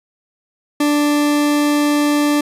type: tone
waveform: 40% pulse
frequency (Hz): 293.7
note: D4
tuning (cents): 0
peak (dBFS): -12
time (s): 0.8-2.41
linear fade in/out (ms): 5
effects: resampled to 32000 Hz + 9-bit